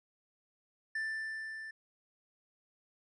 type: tone with level ramp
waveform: triangle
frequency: 1770 Hz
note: A6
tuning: 10 cents sharp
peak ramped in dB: -31 to -41 dBFS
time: 0.95-1.71 s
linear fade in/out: 5 ms
effects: resampled to 24000 Hz